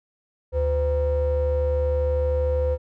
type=ring-modulated tone; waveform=triangle; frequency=216.8 Hz; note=A3; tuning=25 cents flat; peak=-14 dBFS; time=0.52-2.78 s; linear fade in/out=50 ms; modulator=291 Hz; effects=tanh soft clip ceiling -10 dBFS